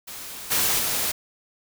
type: noise with level steps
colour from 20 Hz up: white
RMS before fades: -37 / -22 / -25 dBFS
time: 0.07-1.12 s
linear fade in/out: 10 ms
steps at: 0.5 / 0.78 s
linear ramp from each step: 20 ms
effects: none